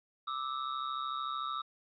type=ring-modulated tone; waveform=square; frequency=1244.5 Hz; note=D#6; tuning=in tune; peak=-32 dBFS; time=0.27-1.62 s; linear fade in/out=10 ms; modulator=66.7 Hz; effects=resampled to 11025 Hz + 11-bit